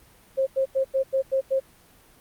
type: tone bursts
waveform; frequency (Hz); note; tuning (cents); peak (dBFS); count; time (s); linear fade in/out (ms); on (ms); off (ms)
sine; 534; C5; +35; -19; 7; 0.37-1.602; 20; 98; 91
effects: pink hiss -55 dBFS RMS until 2.2 s + Opus 32 kbps

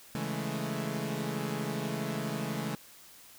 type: chord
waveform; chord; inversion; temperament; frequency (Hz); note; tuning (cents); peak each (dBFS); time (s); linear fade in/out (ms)
sawtooth; A major seventh; first; equal; 138.59 / 164.81 / 207.7 / 220; C#3 / E3 / G#3 / A3; 0 / 0 / 0 / 0; -34; 0.15-2.75; 0
effects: white hiss -54 dBFS RMS until 3.38 s

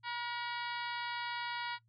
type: harmonic tone with a mistuned harmonic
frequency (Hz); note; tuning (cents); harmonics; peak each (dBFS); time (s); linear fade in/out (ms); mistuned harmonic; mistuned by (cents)
478.8; A#4; +46; 2 / 3 / 4 / 5 / 6 / 7 / 8 / 9 / 10; -39 / -43 / -45 / -47 / -49 / -50 / -51 / -52 / -53; 0.03-1.79; 50; 5; -80
effects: noise-tail reverb RT60 0.1 s tail -21 dB re dry + added 114 Hz sine -68 dBFS peak until 1.88 s

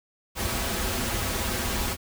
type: noise with comb filter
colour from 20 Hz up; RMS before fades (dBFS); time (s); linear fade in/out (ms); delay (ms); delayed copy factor
pink; -28; 0.35-1.97; 50; 6.7; -0.65
effects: none

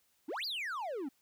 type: exponential two-way sweep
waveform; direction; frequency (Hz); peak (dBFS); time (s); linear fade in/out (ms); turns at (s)
triangle; up then down; 250 to 4953 to 250; -34; 0.28-1.09; 10; 0.45
effects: white hiss -73 dBFS RMS until 1.21 s

